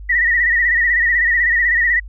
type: tone with vibrato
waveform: sine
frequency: 1900 Hz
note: A#6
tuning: 33 cents sharp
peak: -12 dBFS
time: 0.09-2 s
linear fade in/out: 10 ms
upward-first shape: sine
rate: 16 Hz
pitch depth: 75 cents each way
effects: added 50 Hz sine -30 dBFS peak until 2.08 s